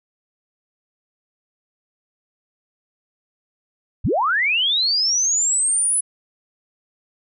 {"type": "linear sweep", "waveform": "sine", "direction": "up", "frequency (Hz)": [36.71, 10230], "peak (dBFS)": -16, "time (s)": [4.04, 6.01], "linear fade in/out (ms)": 10, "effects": []}